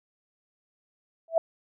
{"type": "tone with exponential growth", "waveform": "sine", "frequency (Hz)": 658, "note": "E5", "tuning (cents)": -3, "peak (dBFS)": -14, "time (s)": [1.28, 1.38], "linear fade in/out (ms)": 2, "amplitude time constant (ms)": 20, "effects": []}